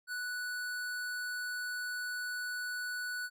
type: tone with hard clipping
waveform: sine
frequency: 1480 Hz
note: F#6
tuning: in tune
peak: -37 dBFS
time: 0.07-3.3 s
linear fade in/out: 50 ms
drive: 18 dB
effects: none